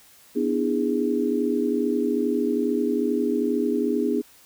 sine chord, E dominant seventh, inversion second, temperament just, 247.2 / 296.7 / 329.6 / 412 Hz, B3 / D4 / E4 / G#4, +2 / +18 / 0 / -14 cents, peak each -25 / -26 / -29 / -25 dBFS, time 0.35-4.22 s, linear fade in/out 20 ms, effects white hiss -53 dBFS RMS until 4.45 s

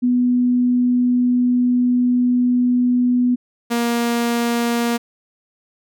sine / sawtooth tone pair in turn, 246.9 / 235.9 Hz, B3 / A#3, 0 / +21 cents, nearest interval minor second, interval 79 cents, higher first, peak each -13 dBFS, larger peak neither, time 0.02-3.36 / 3.7-4.98 s, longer first, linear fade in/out 20 ms, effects none

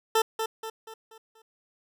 20% pulse tone with echo, 444.4 Hz, A4, 17 cents sharp, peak -15 dBFS, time 0.15-0.22 s, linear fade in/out 5 ms, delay 240 ms, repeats 5, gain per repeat -7 dB, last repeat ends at 1.42 s, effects none

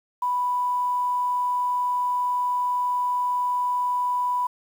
sine tone, 987.8 Hz, B5, in tune, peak -21 dBFS, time 0.22-4.47 s, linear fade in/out 5 ms, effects 8-bit

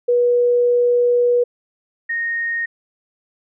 sine tone pair in turn, 485.2 / 1855.8 Hz, B4 / A#6, -31 / -8 cents, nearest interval octave + major seventh, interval 2323 cents, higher second, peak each -12 / -19 dBFS, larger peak first, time 0.08-1.44 / 2.09-2.66 s, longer first, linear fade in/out 10 ms, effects none

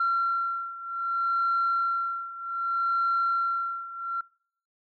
sine beating tone pair, 1366 / 1366.64 Hz, F6 / F6, -39 / -38 cents, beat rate 0.64 Hz, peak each -25 / -28 dBFS, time 0-4.21 s, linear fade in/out 5 ms, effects noise-tail reverb RT60 0.6 s tail -26 dB re dry + tanh soft clip ceiling -18 dBFS

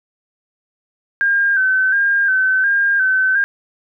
sine tone with vibrato, 1568 Hz, G6, in tune, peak -12 dBFS, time 1.21-3.44 s, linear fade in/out 0 ms, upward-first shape square, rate 1.4 Hz, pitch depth 45 cents each way, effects none

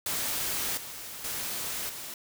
white noise with level steps, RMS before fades -31 / -41 / -34 / -40 dBFS, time 0.06-2.14 s, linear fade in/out 2 ms, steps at 0.77 / 1.24 / 1.89 s, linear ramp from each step 5 ms, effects none

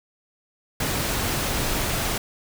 pink noise, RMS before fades -25 dBFS, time 0.8-2.18 s, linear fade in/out 5 ms, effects none

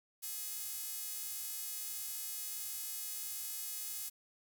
sawtooth tone with high-pass filter, 421.5 Hz, G#4, 26 cents sharp, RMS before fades -42 dBFS, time 0.22-4.1 s, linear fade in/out 20 ms, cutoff 9300 Hz, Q 0.52, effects none

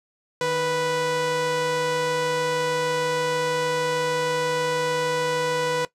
sawtooth tone pair together, 155.56 / 493.1 Hz, D#3 / B4, 0 / -3 cents, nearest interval octave + minor sixth, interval 1997 cents, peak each -29 / -18 dBFS, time 0.41-5.85 s, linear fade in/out 2 ms, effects noise-tail reverb RT60 0.1 s tail -17 dB re dry + low-pass 8000 Hz 12 dB/octave

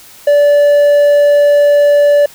triangle tone, 580 Hz, D5, 22 cents flat, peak -3 dBFS, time 0.27-2.26 s, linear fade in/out 5 ms, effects white hiss -38 dBFS RMS until 2.34 s

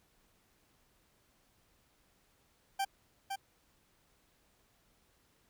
40% pulse tone with echo, 784 Hz, G5, in tune, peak -30 dBFS, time 2.79-2.85 s, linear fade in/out 10 ms, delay 510 ms, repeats 1, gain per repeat -5 dB, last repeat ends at 3.36 s, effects pink hiss -71 dBFS RMS until 5.49 s

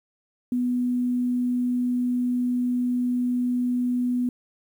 sine tone, 246.9 Hz, B3, in tune, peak -21 dBFS, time 0.52-4.29 s, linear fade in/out 2 ms, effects 9-bit

